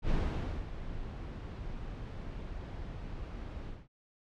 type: noise with ADSR envelope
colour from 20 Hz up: brown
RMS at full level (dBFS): -29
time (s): 0.02-3.88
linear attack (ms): 83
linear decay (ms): 550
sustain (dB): -12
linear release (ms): 220
effects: low-pass 4000 Hz 12 dB/octave